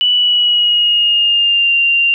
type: tone with pitch glide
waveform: sine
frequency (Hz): 2960 to 2778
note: F#7 to F7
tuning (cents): 0 to -10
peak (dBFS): -9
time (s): 0.01-2.14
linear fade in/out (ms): 0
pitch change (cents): -110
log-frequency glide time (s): 0.12-1.74
effects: none